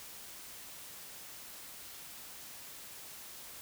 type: silence
effects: white hiss -49 dBFS RMS until 3.61 s